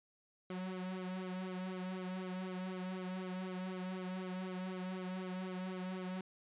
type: tone with flanger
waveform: sawtooth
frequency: 185 Hz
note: F#3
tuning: in tune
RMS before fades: -42 dBFS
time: 0.5-6.21 s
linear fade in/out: 2 ms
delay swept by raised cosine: 1.1 to 2.9 ms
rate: 4 Hz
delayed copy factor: -0.9
effects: resampled to 8000 Hz